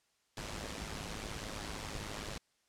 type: noise with amplitude modulation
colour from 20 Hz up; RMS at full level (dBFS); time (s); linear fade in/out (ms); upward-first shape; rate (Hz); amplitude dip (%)
pink; -39; 0.37-2.38; 2; sine; 105; 70
effects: white hiss -75 dBFS RMS until 2.68 s + low-pass 8000 Hz 12 dB/octave